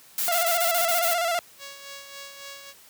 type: noise bursts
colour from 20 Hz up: blue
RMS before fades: -26 dBFS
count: 7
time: 0.18-1.136 s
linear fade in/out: 2 ms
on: 110 ms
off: 31 ms
type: tone with vibrato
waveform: sawtooth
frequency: 684 Hz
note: F5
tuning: 36 cents flat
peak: -19 dBFS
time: 0.28-1.39 s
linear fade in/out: 0 ms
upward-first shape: square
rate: 15 Hz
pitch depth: 50 cents each way
type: tone with tremolo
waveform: 5% pulse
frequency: 557 Hz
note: C#5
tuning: 8 cents sharp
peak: -26 dBFS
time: 1.58-2.74 s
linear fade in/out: 50 ms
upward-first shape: sine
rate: 3.6 Hz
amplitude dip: 50%
effects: white hiss -52 dBFS RMS until 2.89 s + high-pass 60 Hz 12 dB/octave